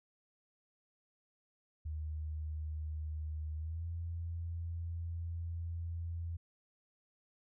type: tone with pitch glide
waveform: sine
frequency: 77.3 to 84.3 Hz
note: D#2 to E2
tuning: -11 to +39 cents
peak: -37 dBFS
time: 1.85-6.37 s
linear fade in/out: 10 ms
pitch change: +150 cents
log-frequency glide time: 3.56-3.86 s
effects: none